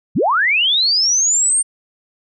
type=linear sweep; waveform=sine; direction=up; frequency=89.6 to 8870 Hz; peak=-12 dBFS; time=0.15-1.63 s; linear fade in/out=20 ms; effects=none